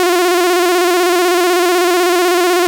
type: tone with vibrato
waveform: sawtooth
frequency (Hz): 355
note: F4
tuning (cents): +28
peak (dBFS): -6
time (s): 0-2.67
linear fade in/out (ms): 0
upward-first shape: square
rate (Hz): 16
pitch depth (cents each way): 52
effects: none